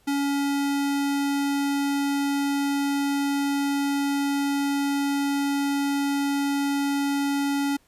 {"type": "tone", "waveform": "square", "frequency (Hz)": 281.5, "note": "C#4", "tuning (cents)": 27, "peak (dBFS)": -23, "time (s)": [0.07, 7.77], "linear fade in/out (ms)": 10, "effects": ["pink hiss -62 dBFS RMS until 7.87 s", "resampled to 32000 Hz"]}